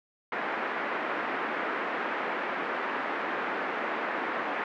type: band-pass noise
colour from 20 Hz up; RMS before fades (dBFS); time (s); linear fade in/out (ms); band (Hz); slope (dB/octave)
white; -32; 0.32-4.64; 2; 240 to 1900; 24
effects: none